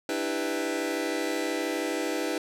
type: chord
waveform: sawtooth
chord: E minor seventh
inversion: third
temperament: just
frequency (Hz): 296.7 / 329.6 / 395.6 / 494.4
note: D4 / E4 / G4 / B4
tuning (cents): +18 / 0 / +16 / +2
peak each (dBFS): -29 / -28 / -30 / -29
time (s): 0.09-2.38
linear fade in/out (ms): 2
effects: low-pass 12000 Hz 12 dB/octave